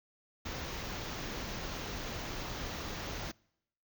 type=band-stop noise; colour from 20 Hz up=pink; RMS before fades=-40 dBFS; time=0.45-3.32 s; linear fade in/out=10 ms; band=6800 to 15000 Hz; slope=96 dB/octave; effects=noise-tail reverb RT60 0.8 s tail -26 dB re dry